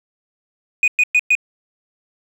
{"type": "tone bursts", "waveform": "sine", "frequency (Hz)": 2479, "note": "D#7", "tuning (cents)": -7, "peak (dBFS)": -8, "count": 4, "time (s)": [0.83, 1.352], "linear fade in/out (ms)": 2, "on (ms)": 48, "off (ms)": 110, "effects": ["tanh soft clip ceiling -9 dBFS", "7-bit"]}